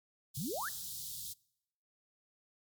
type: band-stop noise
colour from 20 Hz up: white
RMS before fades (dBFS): -43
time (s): 0.34-1.34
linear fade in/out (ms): 20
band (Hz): 180 to 3500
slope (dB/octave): 48
type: exponential sweep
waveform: sine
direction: up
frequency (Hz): 118.2 to 1849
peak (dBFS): -36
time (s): 0.37-0.69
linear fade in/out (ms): 5
effects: noise-tail reverb RT60 0.8 s tail -25 dB re dry + MP3 96 kbps